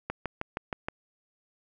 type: click train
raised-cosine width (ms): 0.5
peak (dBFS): -16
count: 6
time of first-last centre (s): 0.1-0.885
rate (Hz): 6.37
effects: none